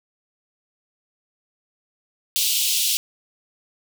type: high-pass noise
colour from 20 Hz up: pink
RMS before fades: -21 dBFS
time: 2.36-2.97 s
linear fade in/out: 0 ms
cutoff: 2800 Hz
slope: 48 dB/octave
effects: none